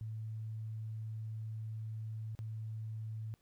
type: tone with dropouts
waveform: sine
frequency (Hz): 110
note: A2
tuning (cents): 0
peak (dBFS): -39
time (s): 0.01-3.34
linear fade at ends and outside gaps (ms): 0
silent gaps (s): 2.351-2.39
effects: pink hiss -75 dBFS RMS until 3.41 s